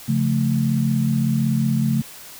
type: chord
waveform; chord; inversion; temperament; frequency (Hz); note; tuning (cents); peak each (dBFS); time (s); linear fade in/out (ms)
sine; Db augmented; none; equal; 138.59 / 174.61 / 220; Db3 / F3 / A3; 0 / 0 / 0; -20 / -25 / -20; 0.08-2.02; 10
effects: white hiss -40 dBFS RMS until 2.39 s

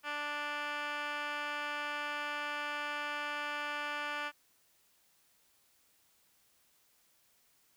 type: tone with band-pass filter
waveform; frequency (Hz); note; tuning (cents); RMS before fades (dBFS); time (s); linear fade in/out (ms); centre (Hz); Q
15% pulse; 293.7; D4; 0; -38; 0.03-4.32; 50; 1900; 4.6
effects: white hiss -70 dBFS RMS until 7.76 s

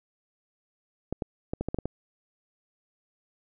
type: clicks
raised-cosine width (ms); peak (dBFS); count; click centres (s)
2; -16; 8; 1.126 / 1.222 / 1.535 / 1.61 / 1.686 / 1.745 / 1.787 / 1.856
effects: none

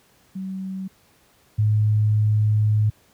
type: tone pair in turn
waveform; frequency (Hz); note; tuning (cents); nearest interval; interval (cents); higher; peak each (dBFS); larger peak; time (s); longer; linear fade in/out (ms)
sine; 190 / 106.63; F#3 / G#2; +46 / +46; minor seventh; 1000; first; -27 / -15; second; 0.35-0.88 / 1.58-2.9; second; 10
effects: pink hiss -58 dBFS RMS until 3.13 s + high-pass 60 Hz 12 dB/octave

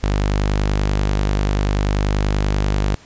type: tone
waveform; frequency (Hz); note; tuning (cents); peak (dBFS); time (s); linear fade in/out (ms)
sawtooth; 50.3; G1; +45; -12; 0.03-2.95; 5
effects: pink hiss -46 dBFS RMS until 3.05 s + resampled to 16000 Hz

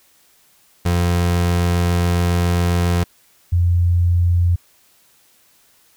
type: tone pair in turn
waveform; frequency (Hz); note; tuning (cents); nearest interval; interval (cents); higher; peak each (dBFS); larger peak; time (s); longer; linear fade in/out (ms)
30% pulse / sine; 87.31 / 87.31; F2 / F2; 0 / 0; unison; 0; neither; -12; neither; 0.85-3.04 / 3.52-4.56; first; 10
effects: white hiss -55 dBFS RMS until 5.96 s

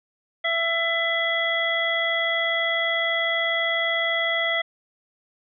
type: harmonic tone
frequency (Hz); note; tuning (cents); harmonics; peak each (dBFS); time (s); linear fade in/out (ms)
667; E5; +20; 1 / 2 / 3 / 5; -27 / -32 / -23 / -28; 0.44-4.62; 10
effects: none

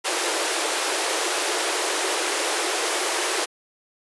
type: high-pass noise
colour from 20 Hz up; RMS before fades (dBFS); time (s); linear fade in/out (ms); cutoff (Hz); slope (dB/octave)
pink; -24; 0.04-3.46; 20; 320; 96
effects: resampled to 24000 Hz

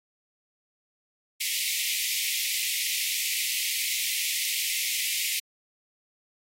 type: high-pass noise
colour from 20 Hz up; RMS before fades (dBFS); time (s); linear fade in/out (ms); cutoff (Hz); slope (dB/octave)
pink; -29; 1.4-5.4; 10; 2000; 96
effects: AAC 48 kbps

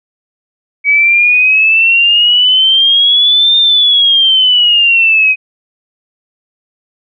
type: exponential two-way sweep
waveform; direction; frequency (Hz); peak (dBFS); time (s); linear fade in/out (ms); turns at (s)
sine; up then down; 2263 to 3630 to 2510; -5; 0.84-5.36; 50; 3.57
effects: none

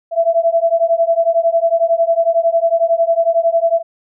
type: beating tone pair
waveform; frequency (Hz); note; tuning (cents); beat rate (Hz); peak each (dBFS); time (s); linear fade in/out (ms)
sine; 662 / 673; E5 / E5; +7 / +36; 11; -14; 0.11-3.83; 50
effects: none

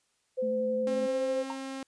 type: tone with pitch glide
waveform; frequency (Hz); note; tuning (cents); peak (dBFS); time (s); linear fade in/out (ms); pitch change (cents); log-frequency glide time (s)
sine; 513 to 522.9; C5 to C5; -34 to -1; -27; 0.37-1.44; 20; +33; 0.75-1.26
type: tone with vibrato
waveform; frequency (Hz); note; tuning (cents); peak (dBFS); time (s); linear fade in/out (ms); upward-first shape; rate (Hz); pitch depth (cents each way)
sine; 220; A3; 0; -34; 0.42-1.07; 10; square; 11; 24
type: tone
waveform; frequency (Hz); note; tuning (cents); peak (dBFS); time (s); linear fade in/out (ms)
sawtooth; 267.9; C4; +41; -32; 0.87-1.83; 2
type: tone with exponential decay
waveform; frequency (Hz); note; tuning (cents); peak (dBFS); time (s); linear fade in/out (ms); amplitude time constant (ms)
triangle; 918; A#5; -27; -28; 1.5-1.59; 1; 19
effects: white hiss -73 dBFS RMS until 1.87 s + resampled to 22050 Hz

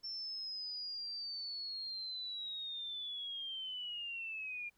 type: linear sweep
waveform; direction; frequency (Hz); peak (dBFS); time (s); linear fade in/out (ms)
sine; down; 5400 to 2392; -40; 0.03-4.7; 20
effects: pink hiss -75 dBFS RMS until 4.77 s

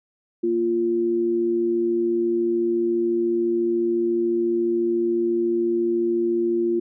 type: tone pair together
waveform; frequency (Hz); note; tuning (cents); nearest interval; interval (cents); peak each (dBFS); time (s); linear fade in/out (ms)
sine; 233.1 / 347.2; A#3 / F4; 0 / -10; perfect fifth; 690; -28 / -19; 0.43-6.8; 10
effects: none

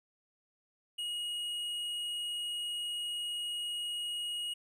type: tone with hard clipping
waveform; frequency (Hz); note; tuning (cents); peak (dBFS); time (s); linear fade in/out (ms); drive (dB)
triangle; 2887; F#7; -43; -36; 0.98-4.54; 10; 10
effects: none

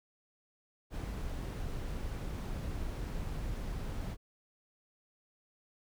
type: noise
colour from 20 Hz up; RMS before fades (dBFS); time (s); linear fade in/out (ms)
brown; -38; 0.9-4.17; 50
effects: none

